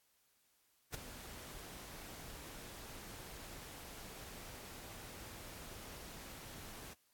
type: noise with ADSR envelope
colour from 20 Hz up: pink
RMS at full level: -39 dBFS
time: 0.92-6.94 s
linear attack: 24 ms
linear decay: 12 ms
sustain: -12 dB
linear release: 11 ms
effects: white hiss -75 dBFS RMS until 7.13 s + AAC 64 kbps